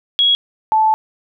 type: tone pair in turn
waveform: sine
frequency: 3322 / 873.3 Hz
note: G#7 / A5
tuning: 0 / -13 cents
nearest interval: octave + major seventh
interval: 2313 cents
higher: first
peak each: -10 dBFS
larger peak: neither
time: 0.19-0.35 / 0.72-0.94 s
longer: second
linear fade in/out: 0 ms
effects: none